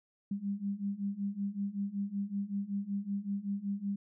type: beating tone pair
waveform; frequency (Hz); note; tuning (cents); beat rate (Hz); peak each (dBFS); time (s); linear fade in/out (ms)
sine; 197.2 / 202.5; G3 / G#3; +11 / -43; 5.3; -37 / -35; 0.31-3.96; 5
effects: none